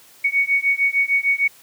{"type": "beating tone pair", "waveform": "sine", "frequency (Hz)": [2227, 2233.6], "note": ["C#7", "C#7"], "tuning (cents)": [7, 13], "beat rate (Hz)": 6.6, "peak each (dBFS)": [-19, -19], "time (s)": [0.24, 1.48], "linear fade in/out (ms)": 10, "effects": ["white hiss -49 dBFS RMS until 1.62 s", "high-pass 100 Hz 12 dB/octave"]}